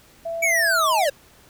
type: tone with pitch glide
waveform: sine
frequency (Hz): 666 to 635.9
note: E5 to D#5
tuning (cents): +18 to +38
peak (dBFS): -25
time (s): 0.25-1.07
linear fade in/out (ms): 10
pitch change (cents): -80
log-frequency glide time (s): 0.72-0.87
type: linear sweep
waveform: square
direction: down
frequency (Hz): 2314 to 525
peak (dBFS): -18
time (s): 0.42-1.1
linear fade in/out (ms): 10
effects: pink hiss -52 dBFS RMS until 1.49 s